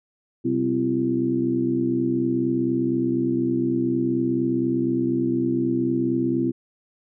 harmonic tone with a mistuned harmonic, 64.1 Hz, C2, 35 cents flat, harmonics 2 / 3 / 4 / 5 / 6, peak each -30 / -32 / -23 / -23 / -35 dBFS, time 0.44-6.52 s, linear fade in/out 20 ms, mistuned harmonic 5, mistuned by +81 cents, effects none

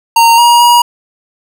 square tone with pitch steps, 924 / 950 / 957 Hz, A#5 / A#5 / A#5, -16 / +33 / +45 cents, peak -4 dBFS, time 0.16-0.82 s, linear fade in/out 5 ms, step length 220 ms, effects none

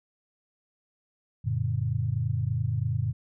sine chord, Gb augmented, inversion none, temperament just, 92.5 / 115.62 / 144.53 Hz, Gb2 / Bb2 / D3, 0 / -14 / -27 cents, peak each -31 / -27 / -31 dBFS, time 1.44-3.13 s, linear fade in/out 20 ms, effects none

